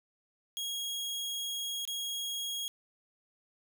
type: tone with dropouts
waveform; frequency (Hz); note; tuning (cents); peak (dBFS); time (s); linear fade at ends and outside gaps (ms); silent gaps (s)
sawtooth; 3292; G#7; -16; -31; 0.57-2.68; 0; 1.852-1.876
effects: none